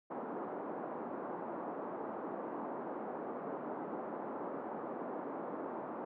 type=band-pass noise; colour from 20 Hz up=pink; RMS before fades=-42 dBFS; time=0.1-6.05 s; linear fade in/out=10 ms; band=240 to 1100 Hz; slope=24 dB/octave; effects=none